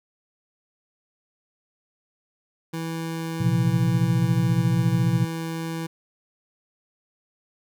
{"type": "tone", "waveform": "25% pulse", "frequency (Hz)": 163.8, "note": "E3", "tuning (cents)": -11, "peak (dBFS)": -24, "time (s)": [2.73, 5.87], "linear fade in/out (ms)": 10}
{"type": "chord", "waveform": "sine", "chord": "Bb suspended second", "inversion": "none", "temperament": "equal", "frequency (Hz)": [116.54, 130.81, 174.61], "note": ["Bb2", "C3", "F3"], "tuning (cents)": [0, 0, 0], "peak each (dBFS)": -23, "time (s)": [3.4, 5.25], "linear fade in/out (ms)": 10}
{"effects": []}